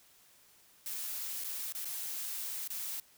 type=noise with dropouts; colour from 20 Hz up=blue; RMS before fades=-39 dBFS; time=0.86-3 s; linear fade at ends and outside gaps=2 ms; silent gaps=1.439-1.443 / 1.724-1.749 / 1.847-1.853 / 2.677-2.702 s; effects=white hiss -63 dBFS RMS until 3.17 s